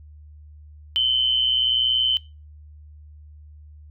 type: tone pair together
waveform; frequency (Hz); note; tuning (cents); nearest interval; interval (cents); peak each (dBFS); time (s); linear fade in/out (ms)
sine; 2960 / 3081; F#7 / G7; 0 / -31; minor second; 69; -24 / -18; 0.96-2.17; 0
effects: noise-tail reverb RT60 0.3 s tail -22 dB re dry + added 75 Hz sine -42 dBFS peak until 3.9 s